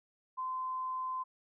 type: tone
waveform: sine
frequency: 1031 Hz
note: C6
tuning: 26 cents flat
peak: -34 dBFS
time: 0.37-1.24 s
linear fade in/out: 20 ms
effects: none